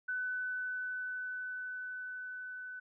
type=tone with level ramp; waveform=sine; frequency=1502 Hz; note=F#6; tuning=26 cents sharp; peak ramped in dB=-33 to -42 dBFS; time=0.08-2.8 s; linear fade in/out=10 ms; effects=none